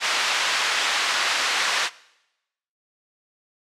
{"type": "band-pass noise", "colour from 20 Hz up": "pink", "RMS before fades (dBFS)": -23, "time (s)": [0, 1.9], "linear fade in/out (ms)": 50, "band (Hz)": [1200, 5100], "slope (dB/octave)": 12, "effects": ["noise-tail reverb RT60 0.9 s tail -21 dB re dry", "low-pass 10000 Hz 12 dB/octave"]}